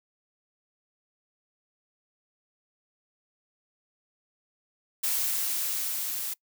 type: noise with level ramp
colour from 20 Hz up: blue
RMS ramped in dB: -27 to -33 dBFS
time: 5.03-6.34 s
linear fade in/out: 10 ms
effects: noise-tail reverb RT60 0.1 s tail -24 dB re dry